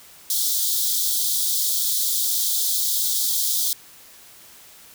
white high-pass noise, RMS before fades -22 dBFS, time 0.3-3.73 s, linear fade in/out 2 ms, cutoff 3300 Hz, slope 96 dB/octave, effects white hiss -47 dBFS RMS until 4.94 s

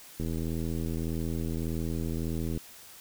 click train, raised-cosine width 3 ms, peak -21 dBFS, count 195, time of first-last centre 0.2-2.575 s, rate 81.7 Hz, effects white hiss -50 dBFS RMS until 3 s

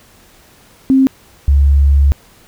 sine tone pair in turn, 265.9 / 70.14 Hz, C4 / C#2, +28 / +21 cents, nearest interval octave + major seventh, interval 2307 cents, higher first, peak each -6 dBFS, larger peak neither, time 0.9-1.07 / 1.48-2.12 s, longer second, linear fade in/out 0 ms, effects pink hiss -46 dBFS RMS until 2.47 s

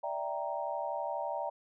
sine chord, E half-diminished seventh, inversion third, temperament equal, 587.3 / 659.3 / 784 / 932.3 Hz, D5 / E5 / G5 / Bb5, 0 / 0 / 0 / 0 cents, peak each -38 / -39 / -39 / -38 dBFS, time 0.03-1.5 s, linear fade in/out 10 ms, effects none

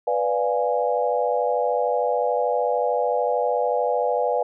sine chord, B diminished seventh, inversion none, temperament equal, 493.9 / 587.3 / 698.5 / 830.6 Hz, B4 / D5 / F5 / Ab5, 0 / 0 / 0 / 0 cents, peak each -23 / -25 / -26 / -26 dBFS, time 0.07-4.43 s, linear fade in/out 5 ms, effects none

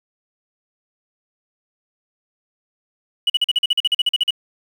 sine tone bursts, 2937 Hz, F#7, 13 cents flat, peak -11 dBFS, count 15, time 3.27-4.307 s, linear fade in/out 5 ms, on 29 ms, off 43 ms, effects tanh soft clip ceiling -11 dBFS + 7-bit

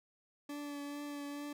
40% pulse tone with vibrato, 288.6 Hz, D4, 30 cents flat, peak -40 dBFS, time 0.49-1.53 s, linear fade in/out 5 ms, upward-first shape triangle, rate 2.3 Hz, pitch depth 20 cents each way, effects none

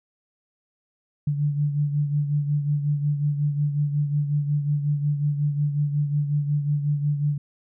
sine beating tone pair, 145.5 / 151 Hz, D3 / D3, -16 / +48 cents, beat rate 5.5 Hz, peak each -21 / -29 dBFS, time 1.27-7.38 s, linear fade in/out 5 ms, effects none

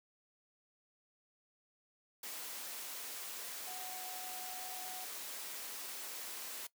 sine tone in noise, 740 Hz, F#5, in tune, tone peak -48 dBFS, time 3.67-5.05 s, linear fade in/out 5 ms, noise white, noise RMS -45 dBFS, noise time 2.23-6.67 s, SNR -6 dB, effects noise-tail reverb RT60 0.1 s tail -19 dB re dry + high-pass 300 Hz 12 dB/octave

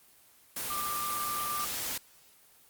sine tone in noise, 1186 Hz, D6, 17 cents sharp, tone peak -33 dBFS, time 0.7-1.65 s, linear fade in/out 5 ms, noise white, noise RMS -35 dBFS, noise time 0.56-1.98 s, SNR -1 dB, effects white hiss -60 dBFS RMS until 2.69 s + Opus 24 kbps

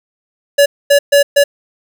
square tone bursts at uneven times, 569 Hz, C#5, 45 cents sharp, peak -6 dBFS, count 4, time 0.58-0.66 / 0.9-0.99 / 1.12-1.23 / 1.36-1.44 s, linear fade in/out 10 ms, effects 8-bit

